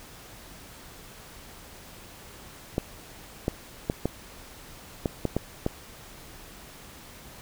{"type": "clicks", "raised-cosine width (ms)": 2, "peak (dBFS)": -11, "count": 8, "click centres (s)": [2.781, 3.481, 3.899, 4.056, 5.058, 5.253, 5.366, 5.664], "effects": ["pink hiss -47 dBFS RMS until 7.41 s"]}